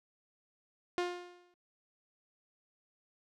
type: tone with exponential decay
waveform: sawtooth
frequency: 354.4 Hz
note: F4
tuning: 25 cents sharp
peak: -25 dBFS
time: 0.98-1.54 s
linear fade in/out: 0 ms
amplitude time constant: 120 ms
effects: low-pass 5000 Hz 12 dB/octave